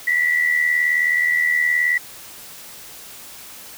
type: tone pair together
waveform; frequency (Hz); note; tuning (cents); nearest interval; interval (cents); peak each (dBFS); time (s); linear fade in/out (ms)
sine; 1949 / 2028; B6 / B6; -23 / +45; minor second; 68; -16 / -23; 0.07-1.98; 5
effects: white hiss -39 dBFS RMS until 3.77 s